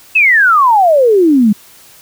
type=exponential sweep; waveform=sine; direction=down; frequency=2678 to 198.8 Hz; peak=-5 dBFS; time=0.15-1.53 s; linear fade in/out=10 ms; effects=white hiss -41 dBFS RMS until 2.01 s